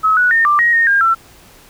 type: tone with pitch steps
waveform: sine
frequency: 1285 / 1472 / 1826 / 1181 / 1886 / 1845 / 1611 / 1343 Hz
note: E6 / F#6 / A#6 / D6 / A#6 / A#6 / G6 / E6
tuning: -45 / -9 / -36 / +9 / +20 / -18 / +47 / +32 cents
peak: -9 dBFS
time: 0.03-1.15 s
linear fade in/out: 20 ms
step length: 140 ms
effects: pink hiss -44 dBFS RMS until 1.69 s